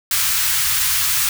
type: band-stop noise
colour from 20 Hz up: white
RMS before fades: -18 dBFS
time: 0.11-1.29 s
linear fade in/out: 2 ms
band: 120 to 1100 Hz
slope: 24 dB/octave
effects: none